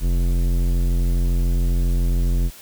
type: tone with tanh clipping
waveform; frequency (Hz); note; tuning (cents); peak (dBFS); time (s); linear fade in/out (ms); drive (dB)
sine; 43.65; F1; 0; -18; 0-2.51; 50; 16
effects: white hiss -43 dBFS RMS until 2.61 s

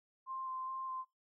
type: tone with vibrato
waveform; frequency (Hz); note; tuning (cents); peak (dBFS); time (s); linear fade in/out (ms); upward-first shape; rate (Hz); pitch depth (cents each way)
sine; 1046.5; C6; 0; -39; 0.26-1.05; 50; square; 2.4; 10
effects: noise-tail reverb RT60 0.2 s tail -20 dB re dry

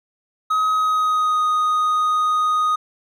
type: tone with pitch glide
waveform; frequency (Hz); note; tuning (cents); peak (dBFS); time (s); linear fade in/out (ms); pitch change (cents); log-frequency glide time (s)
triangle; 1268 to 1243.3; D#6 to D#6; +32 to -2; -14; 0.5-2.76; 10; -34; 0.71-1.43
effects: none

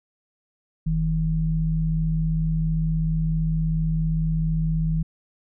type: tone pair together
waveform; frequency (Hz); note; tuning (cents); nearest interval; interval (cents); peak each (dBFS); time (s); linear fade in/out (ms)
sine; 42.22 / 159.4; E1 / D#3; +42 / +42; octave + major seventh; 2300; -25 / -21; 0.86-5.03; 10
effects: none

